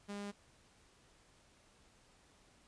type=tone; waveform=sawtooth; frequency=202.9 Hz; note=G#3; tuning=40 cents flat; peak=-38 dBFS; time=0.08-0.32 s; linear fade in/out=20 ms; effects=pink hiss -67 dBFS RMS until 2.67 s + resampled to 22050 Hz